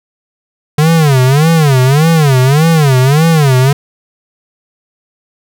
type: tone with vibrato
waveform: square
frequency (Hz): 145.4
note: D3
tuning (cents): -17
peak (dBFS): -6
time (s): 0.78-3.73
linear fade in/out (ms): 5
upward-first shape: sine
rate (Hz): 1.7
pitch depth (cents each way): 230
effects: none

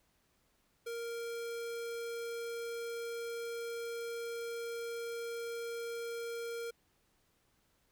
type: tone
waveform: square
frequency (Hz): 466.2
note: A#4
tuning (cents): 0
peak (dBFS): -39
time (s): 0.86-6.71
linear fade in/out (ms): 10
effects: pink hiss -74 dBFS RMS until 7.91 s

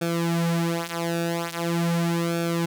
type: tone with flanger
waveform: sawtooth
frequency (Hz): 168.8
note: E3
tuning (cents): +41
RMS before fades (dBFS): -25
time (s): 0.01-2.66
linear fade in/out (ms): 10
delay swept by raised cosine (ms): 1 to 6.9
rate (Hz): 0.42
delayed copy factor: -0.85
effects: none

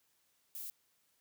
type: noise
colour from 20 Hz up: violet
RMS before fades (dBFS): -44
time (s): 0.55-0.7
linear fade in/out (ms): 0
effects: white hiss -75 dBFS RMS until 1.2 s + high-pass 60 Hz 12 dB/octave

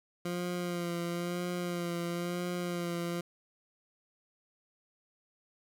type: tone with vibrato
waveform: 20% pulse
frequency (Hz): 174.5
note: F3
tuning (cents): -1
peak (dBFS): -28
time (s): 0.25-3.21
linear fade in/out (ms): 5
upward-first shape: sine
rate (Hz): 1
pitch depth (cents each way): 29
effects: none

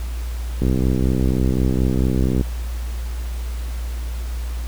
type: click train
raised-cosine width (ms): 3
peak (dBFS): -7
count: 116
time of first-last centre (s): 0.62-2.411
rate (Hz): 64.2
effects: added 59 Hz sine -23 dBFS peak until 4.67 s + pink hiss -40 dBFS RMS until 4.67 s

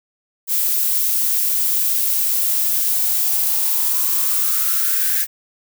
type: noise with high-pass filter sweep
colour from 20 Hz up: violet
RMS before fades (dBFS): -18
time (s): 0.47-5.27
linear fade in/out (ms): 50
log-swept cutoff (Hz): 240 to 1700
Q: 7.6
effects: none

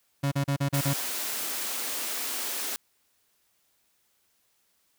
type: tone bursts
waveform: 35% pulse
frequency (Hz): 140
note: C#3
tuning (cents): +18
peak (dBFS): -22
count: 6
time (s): 0.23-0.937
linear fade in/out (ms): 10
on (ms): 87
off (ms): 37
type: high-pass noise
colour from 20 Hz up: white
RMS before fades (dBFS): -32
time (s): 0.74-2.76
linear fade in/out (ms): 0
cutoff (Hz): 220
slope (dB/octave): 48
effects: white hiss -70 dBFS RMS until 4.98 s

